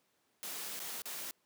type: noise with dropouts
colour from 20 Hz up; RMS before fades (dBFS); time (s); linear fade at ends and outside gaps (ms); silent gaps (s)
white; -42; 0.43-1.31; 0; 0.793-0.801 / 1.019-1.056
effects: pink hiss -75 dBFS RMS until 1.45 s + high-pass 200 Hz 12 dB/octave